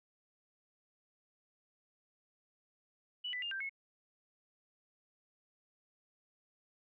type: tone with pitch steps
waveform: sine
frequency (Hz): 2956 / 1989 / 2813 / 1573 / 2185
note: F#7 / B6 / F7 / G6 / C#7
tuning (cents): -2 / +12 / +12 / +6 / -26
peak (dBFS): -37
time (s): 3.24-3.695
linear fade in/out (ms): 10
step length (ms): 91
effects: none